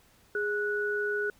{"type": "tone pair together", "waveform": "sine", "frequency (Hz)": [413.3, 1473], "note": ["G#4", "F#6"], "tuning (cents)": [-8, -8], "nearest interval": "octave + minor seventh", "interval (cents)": 2200, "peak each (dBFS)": [-30, -30], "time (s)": [0.35, 1.3], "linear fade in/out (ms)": 2, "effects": ["pink hiss -62 dBFS RMS until 1.39 s"]}